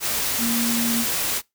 sine tone in noise, 233.1 Hz, A#3, in tune, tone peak -22 dBFS, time 0.38-1.06 s, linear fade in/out 50 ms, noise white, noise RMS -24 dBFS, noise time 0-1.42 s, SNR -1 dB, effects noise-tail reverb RT60 0.2 s tail -24 dB re dry

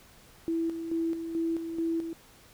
sine tone with tremolo, 330 Hz, E4, 2 cents sharp, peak -26 dBFS, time 0.48-2.13 s, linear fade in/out 0 ms, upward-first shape square, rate 2.3 Hz, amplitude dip 55%, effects pink hiss -56 dBFS RMS until 2.53 s

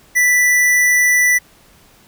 square tone, 1975.5 Hz, B6, in tune, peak -11 dBFS, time 0.15-1.39 s, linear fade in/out 20 ms, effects pink hiss -49 dBFS RMS until 2.07 s

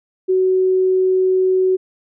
sine tone, 373.7 Hz, F#4, 17 cents sharp, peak -12 dBFS, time 0.28-1.77 s, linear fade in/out 20 ms, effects none

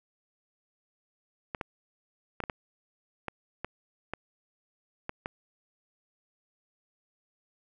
clicks, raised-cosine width 0.5 ms, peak -18 dBFS, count 10, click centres 1.548 / 1.612 / 2.403 / 2.438 / 2.498 / 3.283 / 3.646 / 4.136 / 5.094 / 5.259 s, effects none

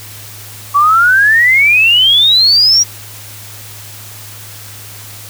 sine exponential sweep, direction up, 1126 to 5780 Hz, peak -5 dBFS, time 0.74-2.84 s, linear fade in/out 20 ms, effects added 104 Hz sine -34 dBFS peak until 5.29 s + white hiss -32 dBFS RMS until 5.29 s

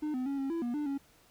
triangle tone with pitch steps, 302.9 / 254.5 / 277.8 / 271.4 / 334.1 / 239.8 / 296.5 / 277.5 Hz, D#4 / C4 / C#4 / C#4 / E4 / A#3 / D4 / C#4, -46 / -48 / +4 / -36 / +23 / +49 / +17 / +2 cents, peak -29 dBFS, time 0.02-0.98 s, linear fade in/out 10 ms, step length 120 ms, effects pink hiss -63 dBFS RMS until 1.3 s

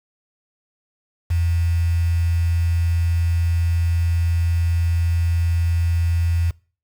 sine tone with quantisation, 84.6 Hz, E2, 45 cents sharp, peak -16 dBFS, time 1.3-6.51 s, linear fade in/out 10 ms, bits 6, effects noise-tail reverb RT60 0.4 s tail -24 dB re dry

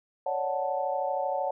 sine chord, D major seventh, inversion third, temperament equal, 554.4 / 587.3 / 740 / 880 Hz, C#5 / D5 / F#5 / A5, 0 / 0 / 0 / 0 cents, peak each -31 / -35 / -31 / -33 dBFS, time 0.26-1.51 s, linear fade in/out 5 ms, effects none

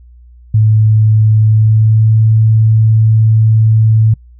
sine tone with pitch glide, 108.6 to 110.37 Hz, A2 to A2, -22 to +6 cents, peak -5 dBFS, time 0.54-4.14 s, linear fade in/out 5 ms, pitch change +28 cents, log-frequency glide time 1.38-2.22 s, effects noise-tail reverb RT60 0.1 s tail -26 dB re dry + added 60 Hz sine -36 dBFS peak until 4.39 s

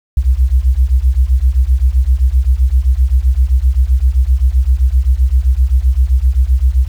sine beating tone pair, 60 / 67.7 Hz, B1 / C#2, -49 / -40 cents, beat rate 7.7 Hz, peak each -11 dBFS, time 0.17-6.88 s, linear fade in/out 5 ms, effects 7-bit

